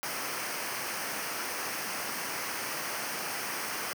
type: noise with comb filter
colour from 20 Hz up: pink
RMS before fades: -35 dBFS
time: 0.03-3.93 s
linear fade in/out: 0 ms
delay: 0.27 ms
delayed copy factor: -0.6
effects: high-pass 200 Hz 12 dB/octave